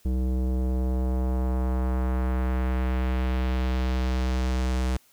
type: tone with low-pass filter sweep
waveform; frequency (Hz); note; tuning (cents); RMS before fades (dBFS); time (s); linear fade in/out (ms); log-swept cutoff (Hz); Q
square; 63.6; C2; -48; -25; 0.05-4.97; 5; 340 to 9100; 1
effects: white hiss -60 dBFS RMS until 5.12 s